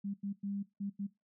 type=tone bursts at uneven times; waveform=sine; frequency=200 Hz; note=G3; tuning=35 cents sharp; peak=-35 dBFS; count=5; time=0.04-0.14 / 0.23-0.33 / 0.43-0.63 / 0.8-0.9 / 0.99-1.07 s; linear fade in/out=10 ms; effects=noise-tail reverb RT60 0.2 s tail -18 dB re dry